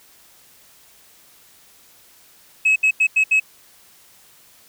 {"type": "tone bursts at uneven times", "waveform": "sine", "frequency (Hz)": 2571, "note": "E7", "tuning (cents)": -44, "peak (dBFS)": -10, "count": 5, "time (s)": [[2.65, 2.76], [2.83, 2.91], [3, 3.07], [3.16, 3.24], [3.31, 3.4]], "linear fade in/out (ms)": 10, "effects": ["tanh soft clip ceiling -11 dBFS", "white hiss -51 dBFS RMS until 4.68 s"]}